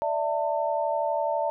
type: chord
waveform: sine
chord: D suspended second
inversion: none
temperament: equal with one note detuned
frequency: 587.3 / 659.3 / 898.5 Hz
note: D5 / E5 / A5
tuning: 0 / 0 / +36 cents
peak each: -28 dBFS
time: 0.02-1.5 s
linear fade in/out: 0 ms
effects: none